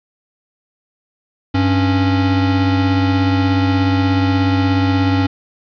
square tone pair together, 97.26 / 275.1 Hz, G2 / C#4, -13 / -13 cents, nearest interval octave + tritone, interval 1800 cents, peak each -16 dBFS, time 1.54-5.27 s, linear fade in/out 10 ms, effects resampled to 11025 Hz + 8-bit

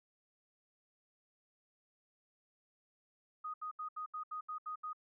sine tone bursts, 1244.5 Hz, D#6, in tune, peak -39 dBFS, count 9, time 3.44-4.932 s, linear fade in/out 10 ms, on 100 ms, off 74 ms, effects none

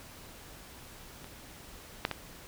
clicks, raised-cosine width 0.3 ms, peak -30 / -11 / -17 dBFS, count 3, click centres 1.244 / 2.051 / 2.113 s, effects pink hiss -50 dBFS RMS until 2.47 s

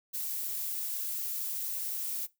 violet noise, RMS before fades -35 dBFS, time 0.13-2.27 s, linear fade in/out 20 ms, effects noise-tail reverb RT60 0.2 s tail -19 dB re dry

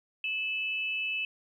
sine tone pair together, 2609 / 2979 Hz, E7 / F#7, -18 / +11 cents, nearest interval major second, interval 229 cents, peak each -30 / -37 dBFS, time 0.24-1.25 s, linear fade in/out 2 ms, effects 11-bit

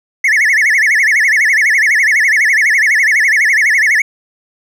triangle tone with vibrato, 1948 Hz, B6, 24 cents flat, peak -6 dBFS, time 0.24-4.02 s, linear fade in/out 5 ms, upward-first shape sine, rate 12 Hz, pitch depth 230 cents each way, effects none

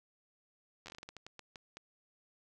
slowing click train, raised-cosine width 0.2 ms, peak -30 dBFS, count 14, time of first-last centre 0.86-1.77 s, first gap 10 ms, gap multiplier 1.29, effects none

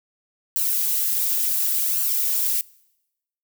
violet noise with flanger, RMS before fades -22 dBFS, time 0.56-2.61 s, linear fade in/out 0 ms, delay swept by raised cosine 0.68 to 5.78 ms, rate 0.69 Hz, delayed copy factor +0.8, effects noise-tail reverb RT60 0.9 s tail -24 dB re dry

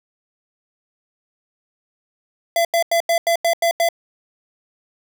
square tone bursts, 676 Hz, E5, 43 cents sharp, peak -15 dBFS, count 8, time 2.56-3.888 s, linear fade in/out 2 ms, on 89 ms, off 88 ms, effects none

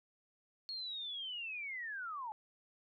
sine linear sweep, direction down, 4332 to 830.6 Hz, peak -40 dBFS, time 0.69-2.32 s, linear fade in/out 0 ms, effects none

